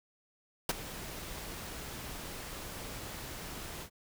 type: noise with ADSR envelope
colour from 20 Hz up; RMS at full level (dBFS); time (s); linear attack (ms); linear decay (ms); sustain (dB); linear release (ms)
pink; -26; 0.69-3.9; 4; 25; -17; 83
effects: none